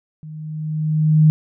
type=tone with level ramp; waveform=sine; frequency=154.9 Hz; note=D#3; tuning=7 cents flat; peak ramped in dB=-32 to -7 dBFS; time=0.23-1.3 s; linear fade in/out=0 ms; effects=none